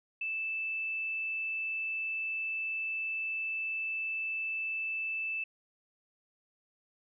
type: tone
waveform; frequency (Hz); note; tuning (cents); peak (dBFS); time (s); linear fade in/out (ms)
sine; 2637; E7; 0; -32; 0.21-5.44; 5
effects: none

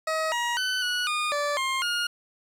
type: tone with pitch steps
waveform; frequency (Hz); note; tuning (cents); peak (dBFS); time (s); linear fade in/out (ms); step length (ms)
20% pulse; 635 / 953 / 1509 / 1466 / 1221 / 582 / 1062 / 1426; D#5 / A#5 / F#6 / F#6 / D#6 / D5 / C6 / F6; +35 / +38 / +34 / -16 / -33 / -16 / +25 / +36; -20; 0.07-2.07; 5; 250
effects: low-pass 9000 Hz 12 dB/octave + 8-bit

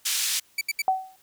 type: band-pass noise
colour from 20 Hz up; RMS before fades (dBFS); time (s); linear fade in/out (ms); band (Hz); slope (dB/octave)
white; -26; 0.05-0.4; 10; 2500 to 8700; 12
type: tone bursts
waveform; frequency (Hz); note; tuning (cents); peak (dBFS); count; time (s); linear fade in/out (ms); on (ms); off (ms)
sawtooth; 2308; D7; -31; -20; 3; 0.58-0.82; 5; 32; 72
type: tone with exponential decay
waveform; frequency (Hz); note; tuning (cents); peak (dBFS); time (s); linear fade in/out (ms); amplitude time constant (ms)
sine; 757; F#5; +39; -15; 0.88-1.16; 1; 60
effects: white hiss -60 dBFS RMS until 1.22 s

